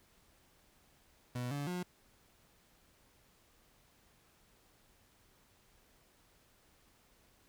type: tone with pitch steps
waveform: 30% pulse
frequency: 123.2 / 143.3 / 179.2 Hz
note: B2 / D3 / F3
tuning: -4 / -42 / +45 cents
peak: -34 dBFS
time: 1.35-1.83 s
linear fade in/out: 5 ms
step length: 160 ms
effects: pink hiss -68 dBFS RMS until 7.48 s